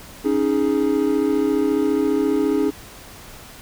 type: chord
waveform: triangle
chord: C# suspended second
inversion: none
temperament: just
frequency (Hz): 277.2 / 311.8 / 415.8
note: C#4 / D#4 / G#4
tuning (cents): 0 / +4 / +2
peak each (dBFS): -19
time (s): 0.24-2.71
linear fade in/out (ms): 20
effects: pink hiss -41 dBFS RMS until 3.61 s